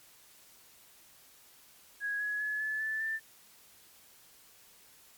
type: tone with pitch steps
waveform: sine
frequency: 1658 / 1681.1 / 1704.6 / 1728.4 / 1752.5 / 1777 Hz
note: G#6 / G#6 / G#6 / A6 / A6 / A6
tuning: -3 / +21 / +45 / -31 / -7 / +17 cents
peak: -31 dBFS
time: 2-3.2 s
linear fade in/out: 50 ms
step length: 200 ms
effects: white hiss -59 dBFS RMS until 5.17 s + MP3 96 kbps